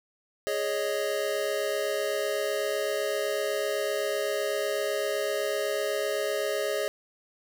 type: chord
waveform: square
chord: Ab suspended fourth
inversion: none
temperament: equal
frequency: 415.3 / 554.4 / 622.3 Hz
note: Ab4 / Db5 / Eb5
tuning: 0 / 0 / 0 cents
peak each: -32 dBFS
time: 0.47-6.88 s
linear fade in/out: 0 ms
effects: none